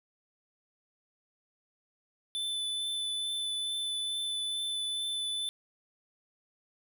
square tone with vibrato, 3510 Hz, A7, 5 cents flat, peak -32 dBFS, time 2.35-5.49 s, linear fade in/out 0 ms, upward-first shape triangle, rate 2.3 Hz, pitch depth 12 cents each way, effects none

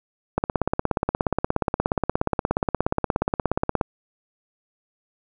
click train, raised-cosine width 1 ms, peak -6 dBFS, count 59, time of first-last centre 0.38-3.812 s, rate 16.9 Hz, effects none

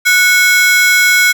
40% pulse ring-modulated tone, 1834 Hz, A#6, 29 cents flat, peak -3 dBFS, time 0.05-1.33 s, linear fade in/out 20 ms, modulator 363 Hz, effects none

